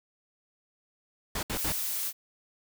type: noise bursts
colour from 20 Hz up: pink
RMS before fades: -32 dBFS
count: 3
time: 1.35-1.722 s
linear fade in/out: 5 ms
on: 80 ms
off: 66 ms
type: noise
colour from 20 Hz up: blue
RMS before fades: -32 dBFS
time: 1.54-2.13 s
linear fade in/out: 50 ms
effects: none

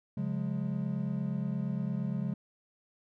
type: chord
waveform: triangle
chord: Db major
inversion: none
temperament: equal with one note detuned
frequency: 138.59 / 179.01 / 207.7 Hz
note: Db3 / F3 / Ab3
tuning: 0 / +43 / 0 cents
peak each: -33 dBFS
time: 0.17-2.34 s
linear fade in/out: 5 ms
effects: none

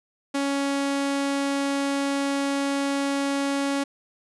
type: tone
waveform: sawtooth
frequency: 278.6 Hz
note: C#4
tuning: 9 cents sharp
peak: -19 dBFS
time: 0.34-3.84 s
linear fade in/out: 10 ms
effects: resampled to 24000 Hz

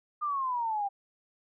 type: exponential sweep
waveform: sine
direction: down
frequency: 1222 to 784 Hz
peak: -28 dBFS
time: 0.21-0.89 s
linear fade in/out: 20 ms
effects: none

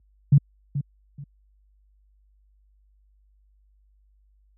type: tone with echo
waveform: sine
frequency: 141.4 Hz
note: C#3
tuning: 35 cents sharp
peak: -10 dBFS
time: 0.32-0.38 s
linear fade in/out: 5 ms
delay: 430 ms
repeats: 2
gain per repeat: -12 dB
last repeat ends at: 1.24 s
effects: added 50 Hz sine -49 dBFS peak until 4.57 s + high-pass 80 Hz 12 dB/octave

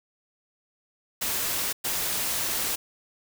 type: noise bursts at uneven times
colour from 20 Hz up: white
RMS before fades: -28 dBFS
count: 2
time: 1.21-1.73 / 1.84-2.76 s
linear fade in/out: 10 ms
effects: none

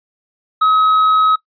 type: tone with tanh clipping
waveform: sine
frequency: 1275 Hz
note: D#6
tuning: 42 cents sharp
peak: -10 dBFS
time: 0.61-1.36 s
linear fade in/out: 10 ms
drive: 4 dB
effects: noise-tail reverb RT60 0.1 s tail -20 dB re dry + resampled to 11025 Hz

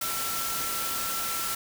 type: tone in noise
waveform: sine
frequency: 1344 Hz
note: E6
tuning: 33 cents sharp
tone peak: -35 dBFS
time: 0.01-1.55 s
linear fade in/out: 5 ms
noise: white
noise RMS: -31 dBFS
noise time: 0.01-1.55 s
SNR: -7 dB
effects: none

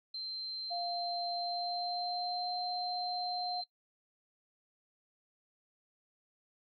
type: tone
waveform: sine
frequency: 4122 Hz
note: C8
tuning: 27 cents flat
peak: -38 dBFS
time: 0.14-3.64 s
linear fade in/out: 5 ms
type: tone with pitch glide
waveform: sine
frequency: 698.5 to 720.6 Hz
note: F5 to F#5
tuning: 0 to -46 cents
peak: -36 dBFS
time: 0.7-3.62 s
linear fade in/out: 20 ms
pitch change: +54 cents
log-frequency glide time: 1.34-2.57 s
effects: noise-tail reverb RT60 0.1 s tail -20 dB re dry

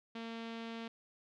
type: tone with low-pass filter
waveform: sawtooth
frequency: 228.5 Hz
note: A#3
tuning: 34 cents flat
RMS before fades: -44 dBFS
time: 0.15-0.88 s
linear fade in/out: 5 ms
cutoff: 3500 Hz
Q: 1.9
effects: none

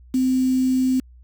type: tone with quantisation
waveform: sine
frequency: 258.3 Hz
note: C4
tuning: 22 cents flat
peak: -16 dBFS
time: 0.14-1 s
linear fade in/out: 5 ms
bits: 6
effects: added 61 Hz sine -44 dBFS peak until 1.23 s

